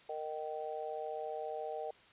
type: harmonic tone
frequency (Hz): 154.4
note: D#3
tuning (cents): -13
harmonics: 3 / 4 / 5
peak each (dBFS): -42 / -42 / -42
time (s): 0.09-1.91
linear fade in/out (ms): 5
effects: white hiss -61 dBFS RMS until 2.12 s + resampled to 8000 Hz